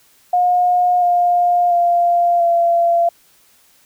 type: tone with pitch steps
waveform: sine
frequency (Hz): 717 / 705.9 / 695 / 684.2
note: F5 / F5 / F5 / F5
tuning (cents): +45 / +18 / -9 / -36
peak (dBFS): -11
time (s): 0.33-3.09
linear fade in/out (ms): 5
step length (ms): 690
effects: white hiss -53 dBFS RMS until 3.85 s